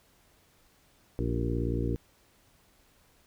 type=harmonic tone with a mistuned harmonic; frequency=58.3 Hz; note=A#1; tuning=1 cent sharp; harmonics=1 / 2 / 3 / 4 / 5 / 6 / 7 / 8; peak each=-32 / -32 / -39 / -38 / -35 / -37 / -40 / -39 dBFS; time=1.19-1.96 s; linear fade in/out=0 ms; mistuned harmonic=7; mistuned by=-56 cents; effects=pink hiss -64 dBFS RMS until 3.26 s